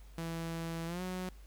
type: tone with pitch glide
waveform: sawtooth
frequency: 165.5 to 183.63 Hz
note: E3 to F#3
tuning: +7 to -13 cents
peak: -33 dBFS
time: 0.18-1.29 s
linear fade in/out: 2 ms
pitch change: +180 cents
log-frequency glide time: 0.86-1.02 s
effects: added 50 Hz sine -50 dBFS peak until 1.46 s + pink hiss -64 dBFS RMS until 1.46 s